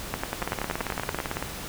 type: two click trains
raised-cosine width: 0.5 ms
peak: -12 / -13 dBFS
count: 12 / 19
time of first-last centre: 0.14-1.188 / 0.42-1.426 s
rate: 10.5 / 17.9 Hz
effects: pink hiss -37 dBFS RMS until 1.68 s